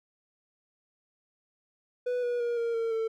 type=tone with pitch steps; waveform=triangle; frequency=493.9 / 484.3 / 474.9 / 465.6 / 456.6 / 447.7 Hz; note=B4 / B4 / A#4 / A#4 / A#4 / A4; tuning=0 / -34 / +32 / -2 / -36 / +30 cents; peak=-25 dBFS; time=2.06-3.08 s; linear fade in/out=10 ms; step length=170 ms; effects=none